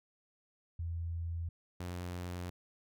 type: tone pair in turn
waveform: sine / sawtooth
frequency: 84 / 88.85 Hz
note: E2 / F2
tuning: +33 / +30 cents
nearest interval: minor second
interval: 97 cents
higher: second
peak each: -35 / -35 dBFS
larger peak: neither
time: 0.79-1.49 / 1.8-2.5 s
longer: neither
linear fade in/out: 5 ms
effects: none